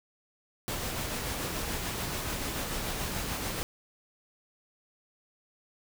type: noise with tremolo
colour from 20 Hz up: pink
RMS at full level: -33 dBFS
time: 0.68-3.63 s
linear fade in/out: 0 ms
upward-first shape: sine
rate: 6.9 Hz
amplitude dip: 25%
effects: none